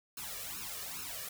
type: noise with flanger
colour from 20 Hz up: white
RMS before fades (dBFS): -42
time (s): 0.17-1.29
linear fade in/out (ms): 5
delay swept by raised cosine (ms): 0.74 to 1.74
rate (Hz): 2.4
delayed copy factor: +0.9
effects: none